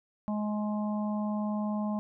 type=harmonic tone; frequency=210.3 Hz; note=G#3; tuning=22 cents sharp; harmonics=1 / 3 / 4 / 5; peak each=-29 / -39 / -41 / -43 dBFS; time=0.28-1.99 s; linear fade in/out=0 ms; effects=none